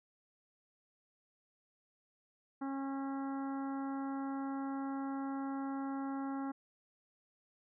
harmonic tone with a mistuned harmonic, 272.6 Hz, C#4, 29 cents flat, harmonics 1 / 2 / 3 / 4 / 5 / 6 / 7, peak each -37 / -52 / -45 / -50 / -51 / -59 / -62 dBFS, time 2.61-6.52 s, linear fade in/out 10 ms, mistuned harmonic 7, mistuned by +25 cents, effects none

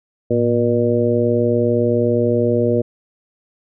harmonic tone with a mistuned harmonic, 119.7 Hz, A#2, 46 cents sharp, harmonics 1 / 2 / 3 / 4 / 5, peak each -21 / -20 / -20 / -18 / -22 dBFS, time 0.3-2.82 s, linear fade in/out 10 ms, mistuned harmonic 1, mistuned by -120 cents, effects none

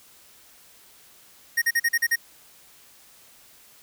square tone bursts, 1864.7 Hz, A#6, in tune, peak -19 dBFS, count 7, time 1.57-2.159 s, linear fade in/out 10 ms, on 49 ms, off 41 ms, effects white hiss -53 dBFS RMS until 3.82 s

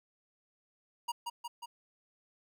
square tone with echo, 949 Hz, A#5, 31 cents sharp, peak -33 dBFS, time 1.08-1.12 s, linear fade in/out 10 ms, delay 180 ms, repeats 3, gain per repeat -3 dB, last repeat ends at 1.66 s, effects none

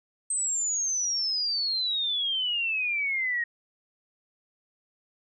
sine exponential sweep, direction down, 8320 to 1864.7 Hz, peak -25 dBFS, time 0.3-3.44 s, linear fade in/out 5 ms, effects none

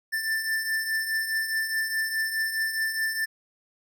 square beating tone pair, 1770 / 1774.8 Hz, A6 / A6, +10 / +14 cents, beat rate 4.8 Hz, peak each -34 / -27 dBFS, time 0.12-3.26 s, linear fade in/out 20 ms, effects none

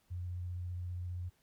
sine tone with vibrato, 89.1 Hz, F2, 35 cents sharp, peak -37 dBFS, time 0.1-1.3 s, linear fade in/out 20 ms, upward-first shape sine, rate 15 Hz, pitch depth 16 cents each way, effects pink hiss -73 dBFS RMS until 1.42 s

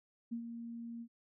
sine tone with ADSR envelope, 233.1 Hz, A#3, in tune, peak -35 dBFS, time 0.31-1.08 s, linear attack 17 ms, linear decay 88 ms, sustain -7 dB, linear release 66 ms, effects none

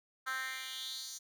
10% pulse tone with high-pass filter sweep, 261.6 Hz, C4, in tune, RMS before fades -41 dBFS, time 0.26-1.19 s, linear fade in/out 20 ms, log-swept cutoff 1400 to 5900 Hz, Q 3.5, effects none

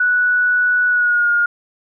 sine tone with pitch glide, 1475 to 1423.1 Hz, F#6 to F6, -6 to +32 cents, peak -12 dBFS, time 0-1.46 s, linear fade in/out 5 ms, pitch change -62 cents, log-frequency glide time 0.88-1.3 s, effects none

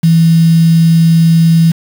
sine tone with quantisation, 164.81 Hz, E3, in tune, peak -4 dBFS, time 0.03-1.72 s, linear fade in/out 10 ms, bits 4, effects none

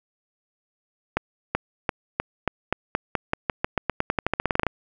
accelerating click train, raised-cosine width 0.5 ms, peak -6 dBFS, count 25, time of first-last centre 1.17-4.667 s, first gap 380 ms, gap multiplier 0.9, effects none

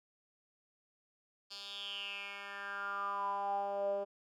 10% pulse tone with band-pass filter sweep, 200 Hz, G3, 35 cents sharp, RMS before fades -39 dBFS, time 1.5-4.05 s, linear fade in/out 20 ms, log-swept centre 4400 to 520 Hz, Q 6.9, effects none

